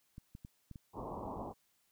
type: clicks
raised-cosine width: 5 ms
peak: -36 dBFS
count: 5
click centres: 0.181 / 0.351 / 0.449 / 0.713 / 0.758 s
type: low-pass noise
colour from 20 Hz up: white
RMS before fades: -43 dBFS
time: 0.93-1.54 s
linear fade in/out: 50 ms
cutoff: 1100 Hz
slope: 96 dB/octave
effects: white hiss -75 dBFS RMS until 1.91 s